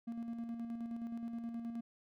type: tone with tremolo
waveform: triangle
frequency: 232.3 Hz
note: A#3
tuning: 6 cents flat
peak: -36 dBFS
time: 0.07-1.81 s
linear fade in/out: 10 ms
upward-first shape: square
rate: 9.5 Hz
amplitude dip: 40%
effects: none